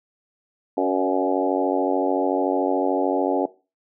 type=harmonic tone with a mistuned harmonic; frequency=93.6 Hz; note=F#2; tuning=20 cents sharp; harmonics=3 / 4 / 5 / 6 / 7 / 8 / 9; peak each=-24 / -25 / -26 / -27 / -27 / -28 / -29 dBFS; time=0.77-3.46 s; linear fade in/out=5 ms; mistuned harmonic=6; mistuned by=+16 cents; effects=noise-tail reverb RT60 0.3 s tail -19 dB re dry